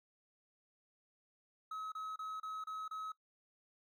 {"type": "tone bursts", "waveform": "triangle", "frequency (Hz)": 1281, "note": "E6", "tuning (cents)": -50, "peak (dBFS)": -39, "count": 6, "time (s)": [1.71, 3.12], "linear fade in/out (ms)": 5, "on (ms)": 210, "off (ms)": 30, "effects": ["noise-tail reverb RT60 0.1 s tail -19 dB re dry"]}